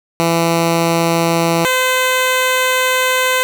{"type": "tone pair in turn", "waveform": "10% pulse", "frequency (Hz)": [167.2, 512.4], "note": ["E3", "C5"], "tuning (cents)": [25, -36], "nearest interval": "octave + perfect fifth", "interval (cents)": 1939, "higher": "second", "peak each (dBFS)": -4, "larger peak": "neither", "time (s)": [[0.2, 1.65], [1.65, 3.43]], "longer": "second", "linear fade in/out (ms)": 0, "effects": []}